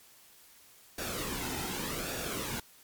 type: noise with flanger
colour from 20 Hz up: pink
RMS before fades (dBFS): -36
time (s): 0.98-2.6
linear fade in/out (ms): 5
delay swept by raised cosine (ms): 0.96 to 1.79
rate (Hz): 0.85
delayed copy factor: -0.6
effects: white hiss -58 dBFS RMS until 2.83 s + MP3 96 kbps